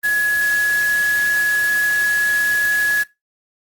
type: tone in noise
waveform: sine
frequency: 1685 Hz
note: G#6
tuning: 25 cents sharp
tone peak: -14 dBFS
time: 0.03-3.04 s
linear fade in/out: 20 ms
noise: white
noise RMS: -29 dBFS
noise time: 0.03-3.04 s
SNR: +12 dB
effects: noise-tail reverb RT60 0.2 s tail -20 dB re dry + Opus 32 kbps